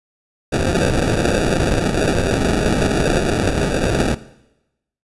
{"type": "noise with sample-and-hold", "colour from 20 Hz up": "white", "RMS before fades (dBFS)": -17, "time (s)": [0.52, 4.15], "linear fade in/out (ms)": 10, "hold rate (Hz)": 1050, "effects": ["noise-tail reverb RT60 0.9 s tail -17 dB re dry", "resampled to 24000 Hz"]}